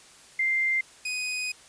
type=tone pair in turn; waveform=sine / sawtooth; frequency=2093 / 2496 Hz; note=C7 / D#7; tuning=0 / +5 cents; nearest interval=minor third; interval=305 cents; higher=second; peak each=-22 / -25 dBFS; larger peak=first; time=0.39-0.81 / 1.05-1.52 s; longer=second; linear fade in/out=5 ms; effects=white hiss -52 dBFS RMS until 1.68 s + resampled to 22050 Hz